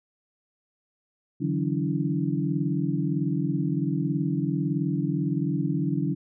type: tone cluster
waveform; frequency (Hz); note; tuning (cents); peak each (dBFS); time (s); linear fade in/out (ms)
sine; 145.4 / 163.5 / 184.9 / 284.6 / 327.6; D3 / E3 / F#3 / C#4 / E4; -17 / -14 / -1 / +46 / -11; -28 / -30 / -30 / -29 / -33; 1.4-6.15; 20
effects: none